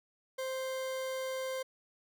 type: tone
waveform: 40% pulse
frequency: 523.3 Hz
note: C5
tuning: in tune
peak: -34 dBFS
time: 0.38-1.63 s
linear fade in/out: 10 ms
effects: none